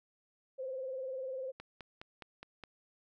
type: tone with vibrato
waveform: sine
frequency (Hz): 523.3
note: C5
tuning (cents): 0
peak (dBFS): -37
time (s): 0.58-1.52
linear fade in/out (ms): 20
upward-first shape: sine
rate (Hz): 20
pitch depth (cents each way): 60
type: click train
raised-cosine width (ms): 0.3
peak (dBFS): -30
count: 6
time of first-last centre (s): 1.6-2.637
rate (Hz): 4.82
effects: none